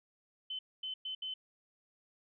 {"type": "tone bursts at uneven times", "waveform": "sine", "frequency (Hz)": 3051, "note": "G7", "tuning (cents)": -48, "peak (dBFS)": -37, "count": 4, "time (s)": [[0.5, 0.59], [0.83, 0.94], [1.05, 1.15], [1.22, 1.34]], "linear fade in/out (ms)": 5, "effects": []}